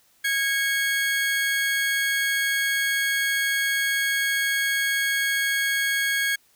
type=tone pair together; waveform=35% pulse; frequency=1643 / 2208 Hz; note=G#6 / C#7; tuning=-19 / -7 cents; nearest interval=perfect fourth; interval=512 cents; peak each=-21 / -26 dBFS; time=0.24-6.36 s; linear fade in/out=10 ms; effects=white hiss -61 dBFS RMS until 6.55 s